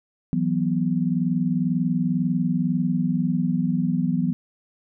sine chord, E suspended second, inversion none, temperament equal, 164.81 / 185 / 246.9 Hz, E3 / F#3 / B3, 0 / 0 / 0 cents, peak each -24 dBFS, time 0.33-4.33 s, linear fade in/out 0 ms, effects none

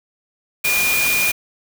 sine tone in noise, 2428 Hz, D#7, 43 cents flat, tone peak -17 dBFS, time 0.64-1.32 s, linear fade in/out 10 ms, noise white, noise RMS -21 dBFS, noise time 0.64-1.32 s, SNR +1 dB, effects none

